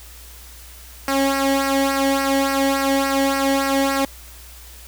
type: tone with flanger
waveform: sawtooth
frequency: 273.3 Hz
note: C#4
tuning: 24 cents flat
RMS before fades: -19 dBFS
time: 1.08-4.05 s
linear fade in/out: 2 ms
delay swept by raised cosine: 0.28 to 0.81 ms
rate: 3.5 Hz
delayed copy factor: -0.7
effects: added 60 Hz sine -41 dBFS peak until 4.87 s + white hiss -43 dBFS RMS until 4.87 s